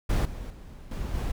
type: noise with level steps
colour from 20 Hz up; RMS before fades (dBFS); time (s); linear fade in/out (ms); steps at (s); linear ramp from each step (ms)
brown; -23 / -37 / -44 / -32 / -29; 0.09-1.32; 10; 0.25 / 0.5 / 0.91 / 1.14; 5
effects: none